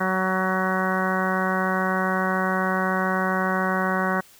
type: harmonic tone with a mistuned harmonic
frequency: 187.2 Hz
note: F#3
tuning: 20 cents sharp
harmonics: 1 / 2 / 3 / 4 / 5 / 6 / 7 / 8 / 9 / 10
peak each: -26 / -31 / -30 / -30 / -33 / -28 / -35 / -28 / -37 / -32 dBFS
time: 0-4.21 s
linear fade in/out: 10 ms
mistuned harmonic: 10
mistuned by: +19 cents
effects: white hiss -52 dBFS RMS until 4.39 s